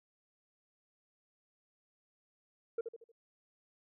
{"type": "tone with echo", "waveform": "sine", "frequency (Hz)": 460, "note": "A#4", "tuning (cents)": -23, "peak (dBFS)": -29, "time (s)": [2.78, 2.81], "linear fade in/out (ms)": 5, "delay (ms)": 77, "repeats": 4, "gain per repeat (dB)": -8, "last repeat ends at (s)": 3.118, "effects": ["tanh soft clip ceiling -31 dBFS"]}